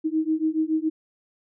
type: beating tone pair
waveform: sine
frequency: 312.1 / 319.2 Hz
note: D#4 / D#4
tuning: +5 / +44 cents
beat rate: 7.1 Hz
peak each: -24 dBFS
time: 0.04-0.9 s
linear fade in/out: 20 ms
effects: none